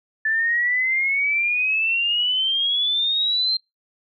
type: exponential sweep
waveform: sine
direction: up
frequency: 1747 to 4166 Hz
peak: -18 dBFS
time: 0.25-3.57 s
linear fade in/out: 5 ms
effects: noise-tail reverb RT60 0.2 s tail -25 dB re dry